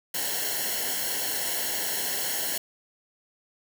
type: noise with comb filter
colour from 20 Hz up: white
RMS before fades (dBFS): -29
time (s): 0.14-2.58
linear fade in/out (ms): 5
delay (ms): 0.82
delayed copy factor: -0.8
effects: none